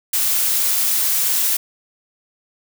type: noise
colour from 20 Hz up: blue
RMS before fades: -18 dBFS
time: 0.13-1.57 s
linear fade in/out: 5 ms
effects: none